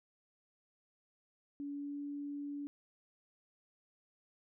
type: tone with pitch glide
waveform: sine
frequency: 285.1 to 287.1 Hz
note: C#4 to D4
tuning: +49 to -39 cents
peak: -39 dBFS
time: 1.6-2.67 s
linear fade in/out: 0 ms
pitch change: +12 cents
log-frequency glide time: 1.72-2 s
effects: none